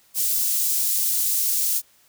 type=high-pass noise; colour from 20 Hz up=white; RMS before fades=-22 dBFS; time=0.14-1.82 s; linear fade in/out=50 ms; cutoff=6500 Hz; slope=12 dB/octave; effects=white hiss -58 dBFS RMS until 2.08 s